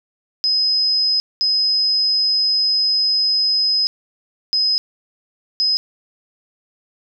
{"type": "tone bursts at uneven times", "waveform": "sine", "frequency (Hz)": 5060, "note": "D#8", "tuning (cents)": 28, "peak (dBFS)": -14, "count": 4, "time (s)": [[0.44, 1.2], [1.41, 3.87], [4.53, 4.78], [5.6, 5.77]], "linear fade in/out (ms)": 0, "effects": []}